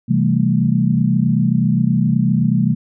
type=chord; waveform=sine; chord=A minor seventh; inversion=first; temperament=equal with one note detuned; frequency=130.81 / 164.81 / 196 / 223.8 Hz; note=C3 / E3 / G3 / A3; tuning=0 / 0 / 0 / +30 cents; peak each=-18 dBFS; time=0.08-2.75 s; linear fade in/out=20 ms; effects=none